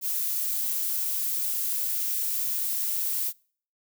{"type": "noise", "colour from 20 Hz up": "violet", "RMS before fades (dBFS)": -28, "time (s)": [0.01, 3.33], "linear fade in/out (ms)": 50, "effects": ["noise-tail reverb RT60 0.5 s tail -26 dB re dry"]}